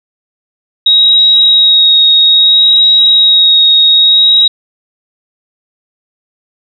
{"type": "tone with vibrato", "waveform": "sine", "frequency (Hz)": 3790, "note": "A#7", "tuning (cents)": 28, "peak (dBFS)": -3, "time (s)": [0.86, 4.48], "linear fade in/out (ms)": 5, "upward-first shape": "sine", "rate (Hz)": 0.61, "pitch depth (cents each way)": 16, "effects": []}